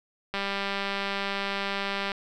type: click train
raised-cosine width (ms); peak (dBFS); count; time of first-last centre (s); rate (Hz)
0.3; -14; 353; 0.34-2.118; 198
effects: none